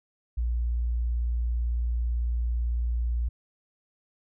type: tone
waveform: sine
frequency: 59 Hz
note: A#1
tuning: 22 cents sharp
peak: -24 dBFS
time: 0.37-3.29 s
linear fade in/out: 10 ms
effects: none